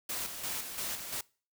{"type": "noise with tremolo", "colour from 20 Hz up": "white", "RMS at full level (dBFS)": -36, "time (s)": [0.09, 1.21], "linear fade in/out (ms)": 5, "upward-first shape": "square", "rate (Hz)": 2.9, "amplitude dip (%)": 50, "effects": ["noise-tail reverb RT60 0.4 s tail -24 dB re dry"]}